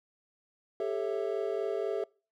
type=chord; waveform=triangle; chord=A dominant seventh; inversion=third; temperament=just; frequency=396 / 440 / 550 / 660 Hz; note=G4 / A4 / C#5 / E5; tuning=+18 / 0 / -14 / +2 cents; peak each=-32 / -32 / -38 / -34 dBFS; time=0.8-2.04 s; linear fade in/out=2 ms; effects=noise-tail reverb RT60 0.4 s tail -26 dB re dry